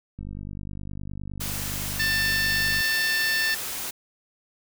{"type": "click train", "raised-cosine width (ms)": 5, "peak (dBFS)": -24, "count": 131, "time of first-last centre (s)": [0.19, 2.806], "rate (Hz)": 49.7}
{"type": "noise", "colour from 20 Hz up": "white", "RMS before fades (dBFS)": -32, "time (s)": [1.4, 3.91], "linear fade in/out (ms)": 10}
{"type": "harmonic tone", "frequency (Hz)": 890, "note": "A5", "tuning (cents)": 20, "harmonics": [2, 3, 4, 5, 6], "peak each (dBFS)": [-23, -33, -35, -31, -33], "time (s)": [1.99, 3.55], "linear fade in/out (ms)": 10}
{"effects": []}